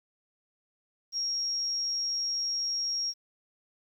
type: tone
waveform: sine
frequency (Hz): 5588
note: F8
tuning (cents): 0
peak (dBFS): -28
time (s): 1.12-3.14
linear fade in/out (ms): 50
effects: 10-bit